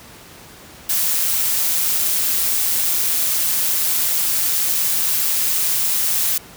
blue noise with amplitude modulation, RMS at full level -17 dBFS, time 0.89-6.38 s, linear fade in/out 5 ms, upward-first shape sine, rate 164 Hz, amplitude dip 35%, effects pink hiss -41 dBFS RMS until 6.56 s + high-pass 60 Hz 12 dB/octave

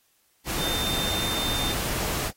sine tone in noise, 3600 Hz, A7, 39 cents sharp, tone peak -28 dBFS, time 0.57-1.75 s, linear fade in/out 50 ms, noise pink, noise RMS -29 dBFS, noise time 0.45-2.32 s, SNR -2 dB, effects white hiss -66 dBFS RMS until 2.36 s + AAC 48 kbps

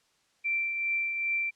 sine tone with tremolo, 2349 Hz, D7, in tune, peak -25 dBFS, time 0.44-1.51 s, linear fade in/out 20 ms, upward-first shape triangle, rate 2.5 Hz, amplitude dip 45%, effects white hiss -69 dBFS RMS until 1.55 s + low-pass 7000 Hz 12 dB/octave

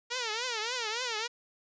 5% pulse tone with vibrato, 466.2 Hz, A#4, in tune, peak -20 dBFS, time 0.1-1.28 s, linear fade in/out 20 ms, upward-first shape triangle, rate 3.5 Hz, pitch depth 190 cents each way, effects resampled to 16000 Hz

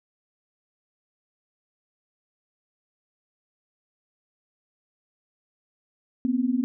sine tone pair together, 241.7 / 261.9 Hz, B3 / C4, -37 / +2 cents, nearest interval minor second, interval 139 cents, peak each -24 dBFS, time 6.25-6.64 s, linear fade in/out 0 ms, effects none

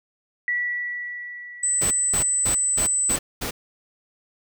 sine tone with exponential decay, 1949 Hz, B6, 23 cents flat, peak -20 dBFS, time 0.48-3.11 s, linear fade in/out 1 ms, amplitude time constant 570 ms
sine tone, 8020 Hz, B8, 26 cents sharp, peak -19 dBFS, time 1.63-3.16 s, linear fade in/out 5 ms
pink noise bursts, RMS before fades -28 dBFS, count 6, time 1.81-3.51 s, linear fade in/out 10 ms, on 100 ms, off 220 ms
effects none

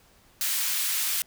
white high-pass noise, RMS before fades -27 dBFS, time 0.41-1.22 s, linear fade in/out 0 ms, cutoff 1600 Hz, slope 12 dB/octave, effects pink hiss -59 dBFS RMS until 1.26 s

